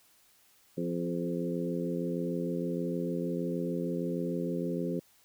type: harmonic tone with a mistuned harmonic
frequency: 86.5 Hz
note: F2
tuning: 16 cents flat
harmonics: 2 / 3 / 4 / 5 / 6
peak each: -34 / -36 / -37 / -38 / -39 dBFS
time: 0.77-5 s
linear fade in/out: 10 ms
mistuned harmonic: 5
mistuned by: -20 cents
effects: white hiss -64 dBFS RMS until 5.24 s